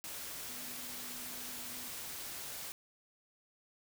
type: tone in noise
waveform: sine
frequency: 247.2 Hz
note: B3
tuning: 2 cents sharp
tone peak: -55 dBFS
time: 0.49-1.88 s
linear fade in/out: 0 ms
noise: white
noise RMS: -44 dBFS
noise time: 0.04-2.72 s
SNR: -14 dB
effects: none